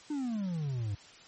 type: exponential sweep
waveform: triangle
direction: down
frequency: 307.3 to 96.9 Hz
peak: -29 dBFS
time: 0.1-0.95 s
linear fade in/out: 5 ms
effects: white hiss -54 dBFS RMS until 1.27 s + MP3 32 kbps